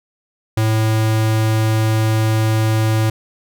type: tone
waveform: square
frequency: 110 Hz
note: A2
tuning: in tune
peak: -14 dBFS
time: 0.57-3.1 s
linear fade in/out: 5 ms
effects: none